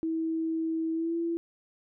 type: tone with pitch glide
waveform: sine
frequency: 323.9 to 335.9 Hz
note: E4 to E4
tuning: -30 to +33 cents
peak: -27 dBFS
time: 0.03-1.37 s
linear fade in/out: 0 ms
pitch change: +63 cents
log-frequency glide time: 0.93-1.16 s
effects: none